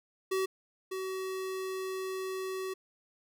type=tone pair in turn; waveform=square; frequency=380 / 378 Hz; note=F#4 / F#4; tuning=+46 / +37 cents; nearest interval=unison; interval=9 cents; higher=first; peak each=-29 / -35 dBFS; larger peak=first; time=0.31-0.46 / 0.91-2.74 s; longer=second; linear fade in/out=10 ms; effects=none